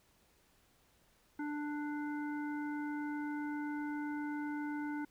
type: harmonic tone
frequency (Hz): 295.4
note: D4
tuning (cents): +10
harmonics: 1 / 3 / 5 / 7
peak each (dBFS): -37 / -46 / -47 / -55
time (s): 1.39-5.05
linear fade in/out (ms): 5
effects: pink hiss -70 dBFS RMS until 5.1 s